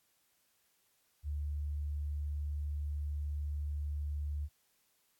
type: tone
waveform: sine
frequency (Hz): 73.42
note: D2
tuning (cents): 0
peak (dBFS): -34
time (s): 1.23-4.49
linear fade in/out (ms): 50
effects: white hiss -74 dBFS RMS until 5.19 s + AAC 64 kbps